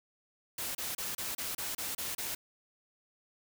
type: noise bursts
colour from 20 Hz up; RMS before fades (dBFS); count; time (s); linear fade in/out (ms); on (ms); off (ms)
white; -37; 9; 0.58-2.35; 5; 170; 30
effects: none